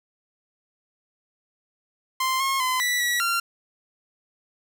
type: tone with pitch steps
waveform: sawtooth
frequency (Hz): 1044 / 1079 / 1023 / 1963 / 1934 / 1379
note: C6 / C#6 / C6 / B6 / B6 / F6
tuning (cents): -4 / -47 / -39 / -11 / -37 / -22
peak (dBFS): -18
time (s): 2.2-3.4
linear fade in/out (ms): 5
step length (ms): 200
effects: none